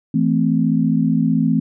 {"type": "chord", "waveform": "sine", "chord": "A minor", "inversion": "second", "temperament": "equal with one note detuned", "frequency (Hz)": [164.81, 220, 259.4], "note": ["E3", "A3", "C4"], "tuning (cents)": [0, 0, -15], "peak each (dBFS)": -18, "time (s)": [0.14, 1.6], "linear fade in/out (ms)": 5, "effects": []}